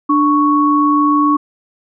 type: tone pair together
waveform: sine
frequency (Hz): 295.5 / 1111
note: D4 / C#6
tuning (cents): +11 / +4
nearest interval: octave + major seventh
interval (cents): 2293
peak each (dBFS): -12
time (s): 0.09-1.37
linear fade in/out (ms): 10
effects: none